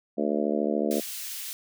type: harmonic tone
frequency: 73.8 Hz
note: D2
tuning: 9 cents sharp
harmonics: 3 / 4 / 5 / 6 / 7 / 8 / 9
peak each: -29 / -30 / -31 / -32 / -32 / -33 / -34 dBFS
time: 0.17-1.01 s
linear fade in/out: 20 ms
type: high-pass noise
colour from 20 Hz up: white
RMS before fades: -36 dBFS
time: 0.91-1.53 s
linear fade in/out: 0 ms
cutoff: 2400 Hz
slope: 12 dB/octave
effects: none